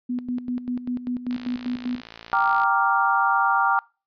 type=tone with tremolo; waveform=sine; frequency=247.2 Hz; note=B3; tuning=2 cents sharp; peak=-23 dBFS; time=0.09-2.01 s; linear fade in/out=10 ms; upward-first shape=square; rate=5.1 Hz; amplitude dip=70%
type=click train; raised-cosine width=0.2 ms; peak=-21 dBFS; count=76; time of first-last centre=1.31-2.635 s; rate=56.6 Hz
type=chord; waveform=sine; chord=G minor seventh; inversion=none; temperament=equal; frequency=784 / 932.3 / 1174.7 / 1396.9 Hz; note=G5 / Bb5 / D6 / F6; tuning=0 / 0 / 0 / 0 cents; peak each=-23 dBFS; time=2.33-3.79 s; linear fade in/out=0 ms
effects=noise-tail reverb RT60 0.3 s tail -24 dB re dry + resampled to 11025 Hz